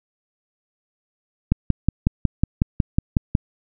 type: click train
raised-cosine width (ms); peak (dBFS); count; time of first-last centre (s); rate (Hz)
5; -3; 11; 1.52-3.352; 5.46
effects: none